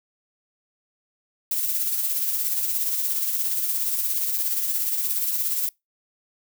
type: noise with tremolo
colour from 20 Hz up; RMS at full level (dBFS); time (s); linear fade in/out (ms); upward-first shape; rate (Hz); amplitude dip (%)
violet; -23; 1.51-5.69; 2; sine; 17; 40
effects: noise-tail reverb RT60 0.2 s tail -25 dB re dry